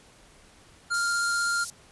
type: tone with vibrato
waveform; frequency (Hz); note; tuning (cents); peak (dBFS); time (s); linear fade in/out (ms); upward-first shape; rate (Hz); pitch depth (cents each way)
square; 1397; F6; 0; -25; 0.9-1.65; 20; triangle; 16; 9
type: high-pass noise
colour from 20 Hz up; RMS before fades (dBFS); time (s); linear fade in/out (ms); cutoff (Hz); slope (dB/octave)
pink; -35; 0.94-1.7; 0; 5300; 24
effects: pink hiss -55 dBFS RMS until 1.91 s + resampled to 24000 Hz